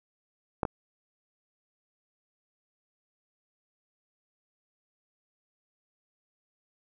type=clicks; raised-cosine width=1 ms; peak=-12 / -15 dBFS; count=2; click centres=0.632 / 0.652 s; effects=none